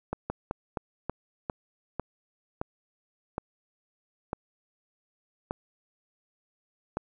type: slowing click train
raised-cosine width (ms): 1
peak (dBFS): -16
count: 12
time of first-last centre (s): 0.13-6.97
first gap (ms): 170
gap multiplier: 1.24
effects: none